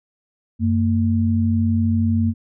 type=tone pair together; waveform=sine; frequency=93.7 / 228.1 Hz; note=F#2 / A#3; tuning=+22 / -37 cents; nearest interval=octave + minor third; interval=1541 cents; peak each=-18 dBFS; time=0.59-2.34 s; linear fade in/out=50 ms; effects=none